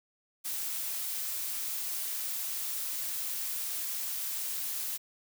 blue noise, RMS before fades -35 dBFS, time 0.44-4.98 s, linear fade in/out 20 ms, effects none

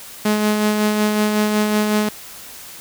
sawtooth tone with tremolo, 211.6 Hz, G#3, 33 cents sharp, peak -10 dBFS, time 0.25-2.09 s, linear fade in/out 5 ms, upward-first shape sine, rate 5.4 Hz, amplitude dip 35%, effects white hiss -37 dBFS RMS until 2.8 s

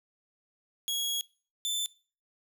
sawtooth tone pair in turn, 3322 / 3534 Hz, G#7 / A7, 0 / +7 cents, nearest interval minor second, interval 107 cents, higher second, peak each -26 dBFS, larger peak neither, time 0.88-1.21 / 1.65-1.86 s, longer first, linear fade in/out 0 ms, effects noise-tail reverb RT60 0.4 s tail -22 dB re dry

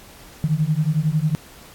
sine beating tone pair, 149.2 / 160.2 Hz, D3 / E3, +28 / -49 cents, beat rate 11 Hz, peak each -20 dBFS, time 0.44-1.35 s, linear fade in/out 0 ms, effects pink hiss -45 dBFS RMS until 1.74 s + AAC 64 kbps

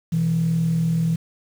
sine tone pair together, 123.88 / 164.5 Hz, B2 / E3, +6 / -3 cents, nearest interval perfect fourth, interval 491 cents, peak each -26 / -17 dBFS, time 0.12-1.16 s, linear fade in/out 10 ms, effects tanh soft clip ceiling -13 dBFS + 7-bit

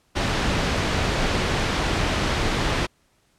pink low-pass noise, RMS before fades -23 dBFS, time 0.15-2.87 s, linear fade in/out 20 ms, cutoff 4400 Hz, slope 12 dB/octave, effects pink hiss -64 dBFS RMS until 3.38 s + low-pass 11000 Hz 12 dB/octave

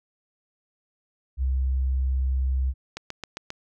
sine tone, 65.41 Hz, C2, in tune, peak -21 dBFS, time 1.37-2.74 s, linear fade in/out 50 ms
click train, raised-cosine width 0.2 ms, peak -16 dBFS, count 5, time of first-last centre 2.97-3.504 s, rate 7.49 Hz
effects none

